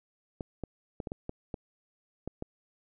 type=clicks; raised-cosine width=2 ms; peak=-22 dBFS; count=9; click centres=0.408 / 0.637 / 1.002 / 1.072 / 1.119 / 1.294 / 1.542 / 2.276 / 2.424 s; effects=none